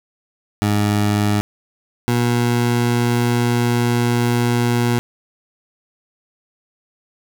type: tone pair in turn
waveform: 20% pulse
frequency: 103.83 / 119.94 Hz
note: G#2 / A#2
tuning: 0 / +50 cents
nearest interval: major second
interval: 250 cents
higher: second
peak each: -10 dBFS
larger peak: neither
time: 0.62-1.41 / 2.08-4.99 s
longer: second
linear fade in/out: 0 ms
effects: none